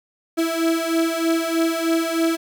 35% pulse beating tone pair, 327.2 / 330.4 Hz, E4 / E4, -13 / +4 cents, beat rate 3.2 Hz, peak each -21 / -19 dBFS, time 0.37-2.37 s, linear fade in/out 20 ms, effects none

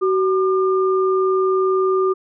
sine tone pair together, 377.7 / 1200 Hz, F#4 / D6, +36 / +37 cents, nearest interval octave + minor sixth, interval 2001 cents, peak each -15 / -22 dBFS, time 0.01-2.14 s, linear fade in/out 20 ms, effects none

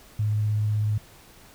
sine tone with vibrato, 106.1 Hz, G#2, 38 cents sharp, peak -21 dBFS, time 0.19-0.98 s, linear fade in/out 5 ms, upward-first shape sine, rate 16 Hz, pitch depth 11 cents each way, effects pink hiss -51 dBFS RMS until 1.54 s

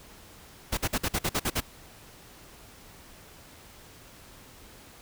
pink noise bursts, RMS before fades -27 dBFS, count 9, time 0.72-1.606 s, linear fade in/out 10 ms, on 54 ms, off 50 ms, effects pink hiss -51 dBFS RMS until 5.01 s

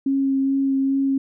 sine tone with vibrato, 271.3 Hz, C#4, 37 cents flat, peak -17 dBFS, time 0.06-1.18 s, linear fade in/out 5 ms, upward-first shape sine, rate 2.4 Hz, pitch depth 12 cents each way, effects none

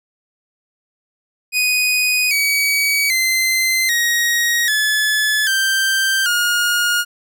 sawtooth tone with pitch steps, 2489 / 2269 / 2069 / 1886.3 / 1719.8 / 1568 / 1429.6 Hz, D#7 / C#7 / C7 / A#6 / A6 / G6 / F6, 0 / +40 / -20 / +20 / -40 / 0 / +40 cents, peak -11 dBFS, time 1.52-7.05 s, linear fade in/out 50 ms, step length 790 ms, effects none

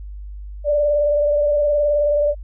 sine tone with vibrato, 587 Hz, D5, 1 cent flat, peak -14 dBFS, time 0.64-2.35 s, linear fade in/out 50 ms, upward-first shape sine, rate 19 Hz, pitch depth 29 cents each way, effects added 50 Hz sine -30 dBFS peak until 2.43 s

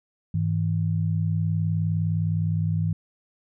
sine tone pair together, 101.4 / 160.96 Hz, G#2 / E3, -41 / -41 cents, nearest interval minor sixth, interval 800 cents, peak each -24 / -24 dBFS, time 0.34-2.93 s, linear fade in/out 5 ms, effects none

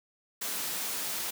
white noise, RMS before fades -34 dBFS, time 0.41-1.31 s, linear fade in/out 10 ms, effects high-pass 150 Hz 12 dB/octave

